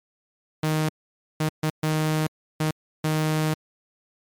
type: tone bursts at uneven times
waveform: sawtooth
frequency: 155.56 Hz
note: D#3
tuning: in tune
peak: -17 dBFS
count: 6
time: 0.63-0.89 / 1.4-1.49 / 1.63-1.7 / 1.83-2.27 / 2.6-2.71 / 3.04-3.54 s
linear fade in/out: 5 ms
effects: MP3 96 kbps